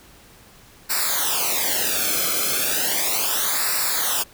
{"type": "noise with flanger", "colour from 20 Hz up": "white", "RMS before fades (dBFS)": -22, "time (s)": [0.89, 4.24], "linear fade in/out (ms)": 20, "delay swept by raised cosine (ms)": [0.31, 1.09], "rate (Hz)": 0.35, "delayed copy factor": -0.9, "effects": ["pink hiss -49 dBFS RMS until 4.33 s"]}